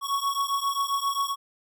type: beating tone pair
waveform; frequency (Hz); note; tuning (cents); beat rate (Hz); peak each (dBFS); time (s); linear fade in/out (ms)
square; 1108.7 / 1116.2; C#6 / C#6; 0 / +12; 7.5; -28 / -29; 0.01-1.36; 50
effects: none